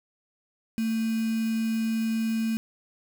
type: tone with quantisation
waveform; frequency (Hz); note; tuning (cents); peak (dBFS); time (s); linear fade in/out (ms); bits
sine; 224.1; A3; +32; -24; 0.78-2.57; 0; 6
effects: none